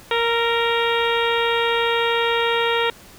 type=harmonic tone with a mistuned harmonic; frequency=466.2 Hz; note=A#4; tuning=in tune; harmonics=1 / 2 / 3 / 4 / 5 / 6 / 7 / 8; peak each=-21 / -24 / -26 / -27 / -28 / -29 / -29 / -30 dBFS; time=0.11-2.9 s; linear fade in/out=2 ms; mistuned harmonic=3; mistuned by=-27 cents; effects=pink hiss -45 dBFS RMS until 3.18 s